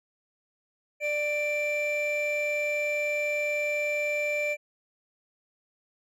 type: tone pair together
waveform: triangle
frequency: 592 / 2353 Hz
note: D5 / D7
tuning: +14 / +3 cents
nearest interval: 2 octaves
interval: 2389 cents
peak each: -26 dBFS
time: 1-4.57 s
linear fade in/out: 50 ms
effects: tanh soft clip ceiling -19 dBFS